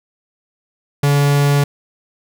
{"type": "tone", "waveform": "45% pulse", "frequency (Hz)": 142.9, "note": "D3", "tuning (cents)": -47, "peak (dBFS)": -11, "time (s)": [1.03, 1.64], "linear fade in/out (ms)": 5, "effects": []}